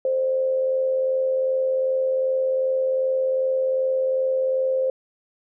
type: tone with amplitude modulation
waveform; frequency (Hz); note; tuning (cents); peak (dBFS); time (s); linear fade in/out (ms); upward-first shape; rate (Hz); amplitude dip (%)
sine; 523.3; C5; 0; -17; 0.05-4.9; 2; sine; 82.6; 40
effects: none